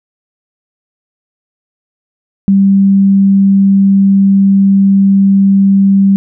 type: tone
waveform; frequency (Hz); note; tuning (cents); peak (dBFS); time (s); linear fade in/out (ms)
sine; 196; G3; 0; -4; 2.48-6.16; 0
effects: none